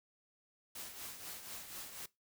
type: noise with tremolo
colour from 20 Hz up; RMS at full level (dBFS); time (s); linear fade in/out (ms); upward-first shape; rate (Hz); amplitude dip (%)
white; -45; 0.75-2.06; 5; triangle; 4.1; 60
effects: noise-tail reverb RT60 0.2 s tail -21 dB re dry